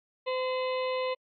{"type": "harmonic tone with a mistuned harmonic", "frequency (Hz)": 513, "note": "C5", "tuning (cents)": -34, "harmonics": [1, 2, 4, 5, 6, 7, 8], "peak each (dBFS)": [-29, -35, -41, -43, -45, -46, -47], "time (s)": [0.26, 1.15], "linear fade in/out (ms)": 20, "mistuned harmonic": 6, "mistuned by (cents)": -68, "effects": ["AAC 64 kbps"]}